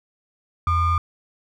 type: ring-modulated tone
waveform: triangle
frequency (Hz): 565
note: C#5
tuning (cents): +33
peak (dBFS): -12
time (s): 0.67-0.98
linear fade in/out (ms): 2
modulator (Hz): 650
effects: none